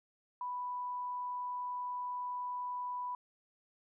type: tone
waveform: sine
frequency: 989 Hz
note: B5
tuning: 2 cents sharp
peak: -36 dBFS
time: 0.41-3.15 s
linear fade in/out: 2 ms
effects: none